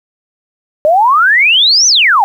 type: exponential two-way sweep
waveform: sine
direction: up then down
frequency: 587.3 to 6230 to 759 Hz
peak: -5 dBFS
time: 0.85-2.24 s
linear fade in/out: 0 ms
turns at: 1.87 s
effects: 7-bit